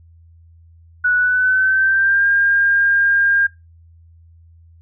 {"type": "tone with pitch glide", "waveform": "sine", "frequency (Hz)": [1474, 1607.4], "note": ["F#6", "G6"], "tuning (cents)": [-7, 43], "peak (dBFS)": -12, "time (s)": [1.04, 3.47], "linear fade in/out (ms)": 10, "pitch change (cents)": 150, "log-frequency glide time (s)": [1.16, 2.27], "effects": ["noise-tail reverb RT60 0.2 s tail -18 dB re dry", "added 83 Hz sine -44 dBFS peak until 4.81 s"]}